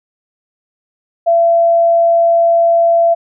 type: tone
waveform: sine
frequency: 675 Hz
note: E5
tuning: 41 cents sharp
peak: -7 dBFS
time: 1.26-3.15 s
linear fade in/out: 20 ms
effects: none